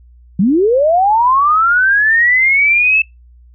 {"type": "linear sweep", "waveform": "sine", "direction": "up", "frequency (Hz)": [170.3, 2637], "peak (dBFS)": -8, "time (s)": [0.39, 3.02], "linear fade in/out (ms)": 5, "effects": ["noise-tail reverb RT60 0.2 s tail -23 dB re dry", "added 60 Hz sine -40 dBFS peak until 3.54 s"]}